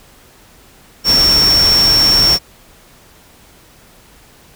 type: tone in noise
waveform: sine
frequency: 5470 Hz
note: F8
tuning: 37 cents flat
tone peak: -8 dBFS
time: 1.04-2.39 s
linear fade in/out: 50 ms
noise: pink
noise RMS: -19 dBFS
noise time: 1.04-2.39 s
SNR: +8 dB
effects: pink hiss -45 dBFS RMS until 4.55 s